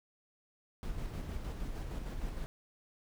brown noise with tremolo, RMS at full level -38 dBFS, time 0.83-2.46 s, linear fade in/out 0 ms, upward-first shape square, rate 6.5 Hz, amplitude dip 30%, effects none

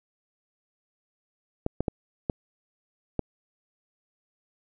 clicks, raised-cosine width 2 ms, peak -12 dBFS, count 5, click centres 1.664 / 1.806 / 1.882 / 2.298 / 3.193 s, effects none

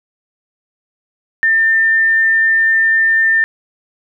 sine tone, 1798 Hz, A6, 37 cents sharp, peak -9 dBFS, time 1.43-3.44 s, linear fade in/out 0 ms, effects none

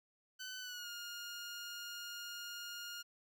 15% pulse tone with pitch glide, 1512 to 1418.9 Hz, F#6 to F6, +37 to +27 cents, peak -38 dBFS, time 0.39-3.03 s, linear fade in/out 20 ms, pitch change -110 cents, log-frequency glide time 0.6-0.89 s, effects none

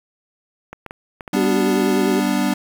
clicks, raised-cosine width 0.5 ms, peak -17 dBFS, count 6, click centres 0.73 / 0.863 / 0.909 / 1.208 / 1.278 / 1.442 s
square chord, G major, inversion none, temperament equal, 196 / 246.9 / 293.7 Hz, G3 / B3 / D4, 0 / 0 / 0 cents, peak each -22 dBFS, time 1.33-2.54 s, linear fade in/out 5 ms
sine tone with vibrato, 379 Hz, F#4, 42 cents sharp, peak -19 dBFS, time 1.36-2.2 s, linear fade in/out 5 ms, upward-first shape triangle, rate 10 Hz, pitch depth 83 cents each way
effects 7-bit

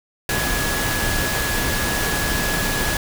sine tone in noise, 1684 Hz, G#6, 24 cents sharp, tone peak -26 dBFS, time 0.29-2.97 s, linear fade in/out 2 ms, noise pink, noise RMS -22 dBFS, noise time 0.29-2.97 s, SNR -7 dB, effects none

